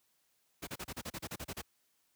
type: noise bursts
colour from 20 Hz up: pink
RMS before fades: -41 dBFS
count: 12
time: 0.62-1.618 s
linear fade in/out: 10 ms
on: 52 ms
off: 34 ms
effects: white hiss -75 dBFS RMS until 2.15 s + high-pass 60 Hz 12 dB/octave